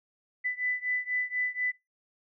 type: beating tone pair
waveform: sine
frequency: 1993 / 1997.1 Hz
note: B6 / B6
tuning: +15 / +19 cents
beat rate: 4.1 Hz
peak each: -31 / -32 dBFS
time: 0.44-1.72 s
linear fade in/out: 20 ms
effects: noise-tail reverb RT60 0.2 s tail -22 dB re dry